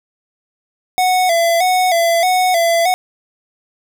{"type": "tone with vibrato", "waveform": "square", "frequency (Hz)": 705, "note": "F5", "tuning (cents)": 16, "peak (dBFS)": -12, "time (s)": [0.98, 2.94], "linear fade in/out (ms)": 0, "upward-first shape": "square", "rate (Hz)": 1.6, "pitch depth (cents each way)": 77, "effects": []}